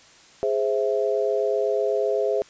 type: chord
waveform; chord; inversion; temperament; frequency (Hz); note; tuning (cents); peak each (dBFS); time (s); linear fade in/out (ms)
sine; Ab augmented; none; equal; 415.3 / 523.3 / 659.3; Ab4 / C5 / E5; 0 / 0 / 0; -23 / -25 / -26; 0.43-2.42; 0
effects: white hiss -51 dBFS RMS until 2.49 s + resampled to 16000 Hz